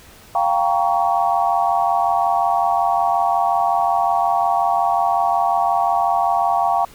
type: chord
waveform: sine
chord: G half-diminished seventh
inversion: third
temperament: equal with one note detuned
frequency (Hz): 698.5 / 784 / 932.3 / 1121.6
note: F5 / G5 / Bb5 / Db6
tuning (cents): 0 / 0 / 0 / +20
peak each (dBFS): -19 / -19 / -22 / -23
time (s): 0.35-6.85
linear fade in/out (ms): 2
effects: pink hiss -45 dBFS RMS until 6.94 s